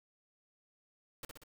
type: noise with echo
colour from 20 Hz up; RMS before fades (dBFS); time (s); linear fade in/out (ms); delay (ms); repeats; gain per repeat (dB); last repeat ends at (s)
pink; -44; 1.23-1.25; 2; 62; 3; -4; 1.436
effects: none